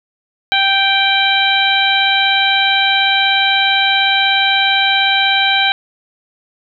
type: harmonic tone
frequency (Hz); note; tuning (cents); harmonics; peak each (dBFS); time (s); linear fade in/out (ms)
783; G5; -2; 1 / 2 / 3 / 4 / 5; -17 / -17 / -17 / -17 / -17; 0.52-5.72; 0
effects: none